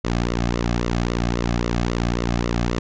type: tone with flanger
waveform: sawtooth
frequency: 58.9 Hz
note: A#1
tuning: 19 cents sharp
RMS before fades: -22 dBFS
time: 0.04-2.79 s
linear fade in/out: 5 ms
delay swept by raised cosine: 1.2 to 2.18 ms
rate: 3.7 Hz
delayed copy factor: -0.75
effects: resampled to 16000 Hz